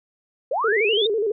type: linear sweep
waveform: sine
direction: up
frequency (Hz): 466.2 to 3731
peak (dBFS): -20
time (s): 0.51-1.07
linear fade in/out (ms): 5
type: tone with vibrato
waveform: sine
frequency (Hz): 428.2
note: A4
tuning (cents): -47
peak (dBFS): -19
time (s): 0.64-1.32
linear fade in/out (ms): 5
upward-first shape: square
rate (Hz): 12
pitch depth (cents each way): 93
effects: none